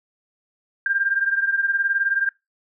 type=beating tone pair; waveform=sine; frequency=1591 / 1610 Hz; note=G6 / G6; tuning=+25 / +46 cents; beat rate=19 Hz; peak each=-20 / -24 dBFS; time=0.86-2.29 s; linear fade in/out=2 ms; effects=noise-tail reverb RT60 0.2 s tail -24 dB re dry